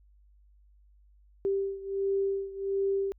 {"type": "beating tone pair", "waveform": "sine", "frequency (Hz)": [392, 393.4], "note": ["G4", "G4"], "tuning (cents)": [0, 6], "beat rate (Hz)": 1.4, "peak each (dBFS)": [-29, -32], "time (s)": [1.45, 3.12], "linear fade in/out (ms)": 0, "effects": ["added 50 Hz sine -57 dBFS peak until 3.18 s"]}